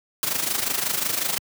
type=noise with amplitude modulation; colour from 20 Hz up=white; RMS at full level=-22 dBFS; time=0.23-1.38 s; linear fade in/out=0 ms; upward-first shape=sine; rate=25.5 Hz; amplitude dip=70%; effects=high-pass 100 Hz 12 dB/octave